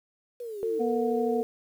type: linear sweep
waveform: sine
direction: down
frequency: 494.2 to 307.9 Hz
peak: -34 dBFS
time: 0.4-0.79 s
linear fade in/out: 5 ms
type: tone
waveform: sine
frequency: 448.9 Hz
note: A4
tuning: 35 cents sharp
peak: -26 dBFS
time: 0.63-1.43 s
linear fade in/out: 0 ms
type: harmonic tone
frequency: 240.9 Hz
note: B3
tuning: 43 cents flat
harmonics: 1 / 2 / 3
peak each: -29 / -33 / -33 dBFS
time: 0.79-1.43 s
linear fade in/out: 20 ms
effects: 9-bit